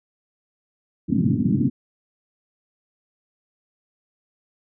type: band-pass noise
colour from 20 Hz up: white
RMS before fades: -20 dBFS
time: 1.08-1.7 s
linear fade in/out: 20 ms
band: 100 to 280 Hz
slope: 48 dB/octave
effects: none